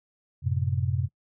sine chord, F# diminished, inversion none, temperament equal with one note detuned, 92.5 / 111.54 / 130.81 Hz, F#2 / A2 / C3, 0 / +24 / 0 cents, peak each -27 / -31 / -27 dBFS, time 0.42-1.09 s, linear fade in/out 50 ms, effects noise-tail reverb RT60 0.1 s tail -24 dB re dry

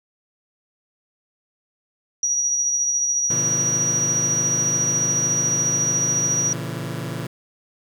sine tone with tremolo, 5780 Hz, F#8, 41 cents flat, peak -17 dBFS, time 2.23-6.53 s, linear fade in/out 2 ms, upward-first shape sine, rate 14 Hz, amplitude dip 30%
sawtooth chord, A# diminished, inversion none, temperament just, 116.54 / 139.85 / 167.82 Hz, A#2 / C#3 / E3, 0 / +16 / +31 cents, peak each -27 dBFS, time 3.3-7.27 s, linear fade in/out 5 ms
effects 9-bit

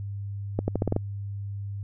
accelerating click train, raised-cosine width 2 ms, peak -11 dBFS, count 7, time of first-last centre 0.59-0.964 s, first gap 90 ms, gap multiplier 0.85, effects added 100 Hz sine -31 dBFS peak until 1.83 s

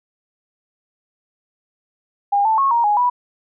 sine tone with pitch steps, 808 / 882 / 1093 / 939 / 831 / 981 Hz, G#5 / A5 / C#6 / A#5 / G#5 / B5, -48 / +4 / -25 / +12 / +1 / -12 cents, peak -13 dBFS, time 2.32-3.1 s, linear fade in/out 10 ms, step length 130 ms, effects none

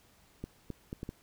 clicks, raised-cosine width 3 ms, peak -25 dBFS, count 5, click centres 0.44 / 0.703 / 0.929 / 1.031 / 1.091 s, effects pink hiss -64 dBFS RMS until 1.22 s

